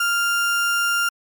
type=tone; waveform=35% pulse; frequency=1396.9 Hz; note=F6; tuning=in tune; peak=-16 dBFS; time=0-1.09 s; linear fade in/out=5 ms; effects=MP3 96 kbps